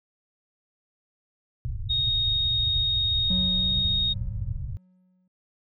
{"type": "low-pass noise", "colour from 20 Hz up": "white", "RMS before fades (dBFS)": -31, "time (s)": [1.65, 4.77], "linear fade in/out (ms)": 0, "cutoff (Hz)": 130, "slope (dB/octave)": 96}
{"type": "tone", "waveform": "sine", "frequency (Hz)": 3729, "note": "A#7", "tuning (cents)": 0, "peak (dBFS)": -22, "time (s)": [1.89, 4.14], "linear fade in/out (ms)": 20}
{"type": "tone with exponential decay", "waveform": "triangle", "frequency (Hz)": 183.7, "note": "F#3", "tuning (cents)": -12, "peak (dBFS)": -23, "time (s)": [3.3, 5.28], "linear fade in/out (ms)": 5, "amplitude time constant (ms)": 430}
{"effects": []}